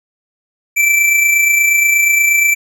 square tone with amplitude modulation, 2333 Hz, D7, 12 cents flat, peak -8 dBFS, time 0.76-2.55 s, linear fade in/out 20 ms, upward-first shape sine, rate 28.4 Hz, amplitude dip 40%, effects none

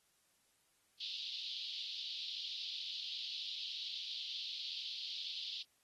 pink band-pass noise, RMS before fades -44 dBFS, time 1-5.63 s, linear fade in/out 10 ms, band 3200 to 4500 Hz, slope 48 dB/octave, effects white hiss -75 dBFS RMS until 5.83 s + AAC 32 kbps

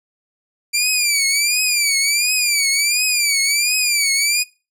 15% pulse tone with vibrato, 2349 Hz, D7, in tune, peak -8 dBFS, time 0.73-4.44 s, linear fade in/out 20 ms, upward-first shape triangle, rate 1.4 Hz, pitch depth 140 cents each way, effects noise-tail reverb RT60 0.3 s tail -22 dB re dry

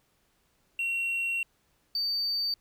triangle tone pair in turn, 2735 / 4600 Hz, F7 / D8, -37 / -37 cents, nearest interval major sixth, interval 900 cents, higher second, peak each -25 dBFS, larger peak neither, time 0.79-1.43 / 1.95-2.54 s, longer first, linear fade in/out 2 ms, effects tanh soft clip ceiling -21 dBFS + pink hiss -70 dBFS RMS until 2.6 s

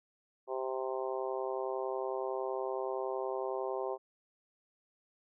harmonic tone, 130.81 Hz, C3, in tune, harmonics 3 / 4 / 5 / 6 / 7 / 8, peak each -37 / -39 / -41 / -43 / -44 / -45 dBFS, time 0.47-3.98 s, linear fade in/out 50 ms, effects none

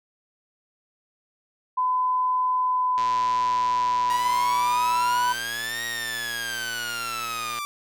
sine tone with pitch glide, 1010 to 984.7 Hz, B5 to B5, +39 to -5 cents, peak -20 dBFS, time 1.77-5.33 s, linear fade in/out 10 ms, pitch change -44 cents, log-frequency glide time 2.58-4.54 s
click train, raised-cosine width 0.2 ms, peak -18 dBFS, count 540, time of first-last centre 2.98-7.587 s, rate 117 Hz
sawtooth exponential two-way sweep, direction up then down, 947 to 1891 to 1164 Hz, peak -25 dBFS, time 4.1-7.65 s, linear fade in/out 0 ms, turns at 5.85 s
effects none

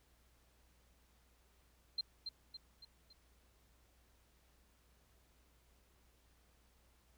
sine tone with echo, 4154 Hz, C8, 13 cents flat, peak -34 dBFS, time 1.98-2.01 s, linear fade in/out 5 ms, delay 280 ms, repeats 4, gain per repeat -6 dB, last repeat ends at 3.13 s, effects added 60 Hz sine -70 dBFS peak until 7.17 s + pink hiss -73 dBFS RMS until 7.17 s

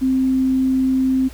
sine tone, 261.6 Hz, C4, in tune, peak -14 dBFS, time 0.01-1.29 s, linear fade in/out 20 ms, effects added 60 Hz sine -36 dBFS peak until 1.33 s + pink hiss -43 dBFS RMS until 1.33 s

